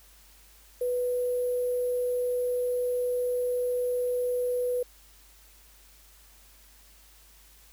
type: tone with sample-and-hold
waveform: sine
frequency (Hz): 493.9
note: B4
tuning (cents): 0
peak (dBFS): -25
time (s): 0.81-4.83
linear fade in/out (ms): 5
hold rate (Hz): 11025
effects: added 50 Hz sine -57 dBFS peak until 7.72 s + white hiss -57 dBFS RMS until 7.72 s